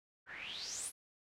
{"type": "noise with low-pass filter sweep", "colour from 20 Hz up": "white", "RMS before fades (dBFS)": -44, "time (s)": [0.26, 0.92], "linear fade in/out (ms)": 50, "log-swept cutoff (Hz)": [1500, 11000], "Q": 7.7, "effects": []}